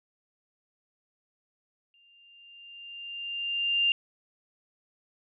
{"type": "tone with exponential growth", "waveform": "sine", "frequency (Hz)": 2794, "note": "F7", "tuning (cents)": 0, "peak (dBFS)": -20, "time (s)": [1.94, 3.92], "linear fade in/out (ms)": 1, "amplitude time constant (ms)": 430, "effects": []}